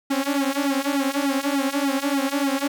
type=tone with flanger; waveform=sawtooth; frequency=277.2 Hz; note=C#4; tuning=in tune; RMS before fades=-23 dBFS; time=0.1-2.68 s; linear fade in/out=10 ms; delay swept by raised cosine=1.8 to 7.2 ms; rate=3.4 Hz; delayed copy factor=-0.8; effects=none